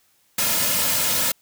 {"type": "noise with comb filter", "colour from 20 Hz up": "white", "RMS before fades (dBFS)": -21, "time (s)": [0.38, 1.32], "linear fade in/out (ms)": 5, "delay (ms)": 2.6, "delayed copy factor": -0.7, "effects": ["white hiss -62 dBFS RMS until 1.41 s"]}